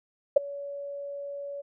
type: tone with ADSR envelope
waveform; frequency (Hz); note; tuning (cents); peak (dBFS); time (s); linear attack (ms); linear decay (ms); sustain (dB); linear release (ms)
sine; 566; C#5; +36; -11; 0.36-1.62; 9; 11; -23; 18
effects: none